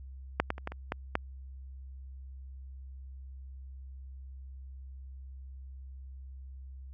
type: clicks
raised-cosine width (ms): 0.5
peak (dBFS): -9 / -15 / -28 / -19 / -26 / -16 / -12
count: 7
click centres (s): 0.4 / 0.504 / 0.581 / 0.674 / 0.72 / 0.921 / 1.154
effects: added 66 Hz sine -43 dBFS peak until 6.93 s